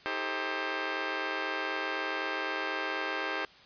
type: chord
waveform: 10% pulse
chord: A half-diminished seventh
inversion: second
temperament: just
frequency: 316.8 / 396 / 440 / 528 Hz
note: Eb4 / G4 / A4 / C5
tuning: +31 / +18 / 0 / +16 cents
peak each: -30 / -28 / -33 / -29 dBFS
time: 0.06-3.45 s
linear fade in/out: 0 ms
effects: white hiss -55 dBFS RMS until 3.65 s + resampled to 11025 Hz